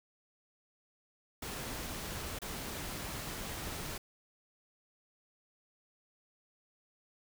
pink noise with dropouts, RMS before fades -41 dBFS, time 1.42-3.98 s, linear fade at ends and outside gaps 5 ms, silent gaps 2.389-2.417 s, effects none

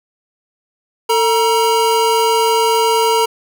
square tone pair together, 448.2 / 949 Hz, A4 / A#5, +32 / +31 cents, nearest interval octave + minor second, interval 1299 cents, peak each -15 dBFS, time 1.09-3.26 s, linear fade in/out 10 ms, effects none

